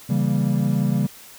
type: chord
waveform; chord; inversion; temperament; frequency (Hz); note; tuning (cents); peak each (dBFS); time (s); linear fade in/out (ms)
triangle; C# diminished seventh; none; equal; 138.59 / 164.81 / 196 / 233.1; C#3 / E3 / G3 / Bb3; 0 / 0 / 0 / 0; -20 / -23 / -20 / -24; 0.09-1.07; 10
effects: white hiss -44 dBFS RMS until 1.38 s